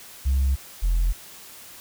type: tone pair in turn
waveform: sine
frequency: 67.2 / 42.55 Hz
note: C2 / F1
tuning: +47 / -44 cents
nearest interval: minor sixth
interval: 791 cents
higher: first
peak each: -16 dBFS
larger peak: neither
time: 0.25-0.56 / 0.82-1.13 s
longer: neither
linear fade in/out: 20 ms
effects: tanh soft clip ceiling -16 dBFS + white hiss -44 dBFS RMS until 1.8 s